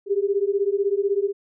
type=beating tone pair; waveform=sine; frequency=392 / 408 Hz; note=G4 / G#4; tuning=0 / -31 cents; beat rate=16 Hz; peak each=-22 dBFS; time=0.06-1.33 s; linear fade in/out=50 ms; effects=none